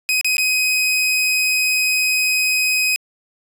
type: tone with dropouts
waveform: sawtooth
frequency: 2517 Hz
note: D#7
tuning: 19 cents sharp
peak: -12 dBFS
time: 0.09-2.96 s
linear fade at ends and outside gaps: 0 ms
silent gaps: 0.211-0.246 / 0.368-0.382 s
effects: resampled to 32000 Hz